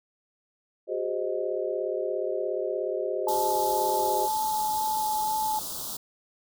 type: chord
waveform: sine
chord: Ab dominant seventh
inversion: third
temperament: equal with one note detuned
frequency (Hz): 370 / 407 / 523.3 / 622.3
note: Gb4 / Ab4 / C5 / Eb5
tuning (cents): 0 / -35 / 0 / 0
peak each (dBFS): -32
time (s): 0.87-4.29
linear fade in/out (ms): 50
type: tone with vibrato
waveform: sine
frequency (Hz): 863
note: A5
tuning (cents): -34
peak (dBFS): -25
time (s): 3.27-5.59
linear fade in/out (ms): 2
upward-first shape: square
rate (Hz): 2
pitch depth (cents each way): 8
type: band-stop noise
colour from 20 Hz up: white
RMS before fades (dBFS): -35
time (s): 3.28-5.97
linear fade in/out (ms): 5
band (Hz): 1300 to 3400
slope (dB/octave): 48
effects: none